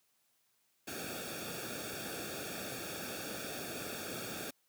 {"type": "noise with comb filter", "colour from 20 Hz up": "pink", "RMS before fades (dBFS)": -42, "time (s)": [0.87, 4.51], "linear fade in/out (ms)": 10, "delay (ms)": 0.99, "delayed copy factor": -0.9, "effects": ["white hiss -75 dBFS RMS until 4.68 s", "high-pass 80 Hz 12 dB/octave"]}